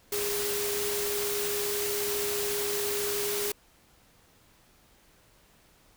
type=tone in noise; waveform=sine; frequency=410 Hz; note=G#4; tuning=22 cents flat; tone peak=-31 dBFS; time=0.12-3.52 s; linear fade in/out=5 ms; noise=white; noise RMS=-32 dBFS; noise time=0.12-3.52 s; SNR=-2 dB; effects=pink hiss -61 dBFS RMS until 5.96 s